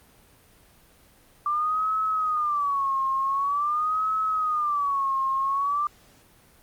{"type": "tone with vibrato", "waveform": "sine", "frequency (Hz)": 1174.7, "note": "D6", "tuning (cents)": 0, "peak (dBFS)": -22, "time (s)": [1.46, 5.87], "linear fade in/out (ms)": 2, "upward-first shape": "sine", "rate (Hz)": 0.46, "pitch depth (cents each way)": 160, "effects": ["pink hiss -56 dBFS RMS until 6.62 s", "Opus 32 kbps"]}